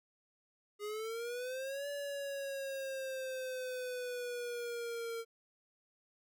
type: exponential two-way sweep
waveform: square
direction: up then down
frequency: 410.1 to 574 to 456.8 Hz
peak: -39 dBFS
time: 0.79-5.25 s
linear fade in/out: 50 ms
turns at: 1.88 s
effects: none